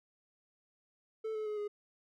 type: tone with pitch steps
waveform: triangle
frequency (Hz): 440 / 431.4 / 423.1 / 414.8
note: A4 / A4 / G#4 / G#4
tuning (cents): 0 / -34 / +32 / -2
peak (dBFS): -33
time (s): 1.24-1.68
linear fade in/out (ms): 10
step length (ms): 110
effects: none